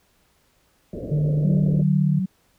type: low-pass noise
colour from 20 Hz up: white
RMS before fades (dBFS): -32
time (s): 0.93-1.83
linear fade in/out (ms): 5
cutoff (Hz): 610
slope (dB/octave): 96
type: tone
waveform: sine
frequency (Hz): 150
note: D3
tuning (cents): +37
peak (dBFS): -18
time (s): 1.11-2.2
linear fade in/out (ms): 10
type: tone with tremolo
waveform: sine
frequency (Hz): 187.2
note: F#3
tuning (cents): +20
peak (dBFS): -19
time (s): 1.44-2.26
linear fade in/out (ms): 10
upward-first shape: sine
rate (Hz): 2.5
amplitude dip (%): 25
effects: pink hiss -63 dBFS RMS until 2.58 s